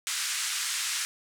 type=band-pass noise; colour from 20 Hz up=white; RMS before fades=-31 dBFS; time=0.07-1.05 s; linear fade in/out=0 ms; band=1300 to 9100 Hz; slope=24 dB/octave; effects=none